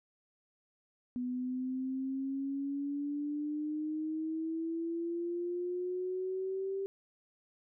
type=exponential sweep; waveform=sine; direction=up; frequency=246.9 to 392 Hz; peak=-33 dBFS; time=1.16-6.86 s; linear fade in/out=0 ms; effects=none